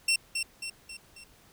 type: tone with echo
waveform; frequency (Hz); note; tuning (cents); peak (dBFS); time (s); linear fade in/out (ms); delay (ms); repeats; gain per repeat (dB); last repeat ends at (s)
20% pulse; 2714; E7; +50; -18; 0.08-0.16; 5; 270; 4; -6; 1.24
effects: pink hiss -59 dBFS RMS until 1.52 s